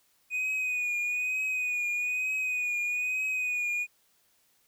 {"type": "tone with vibrato", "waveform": "triangle", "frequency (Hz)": 2482, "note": "D#7", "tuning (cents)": -5, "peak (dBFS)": -26, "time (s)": [0.3, 3.87], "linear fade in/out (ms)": 50, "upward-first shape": "triangle", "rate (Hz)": 1.1, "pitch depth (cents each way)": 44, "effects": ["white hiss -68 dBFS RMS until 4.67 s"]}